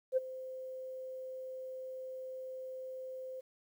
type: tone with ADSR envelope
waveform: sine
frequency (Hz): 518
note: C5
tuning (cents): -17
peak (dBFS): -24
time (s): 0.12-3.41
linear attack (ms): 50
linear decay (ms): 19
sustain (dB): -17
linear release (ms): 14
effects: tanh soft clip ceiling -20 dBFS + 11-bit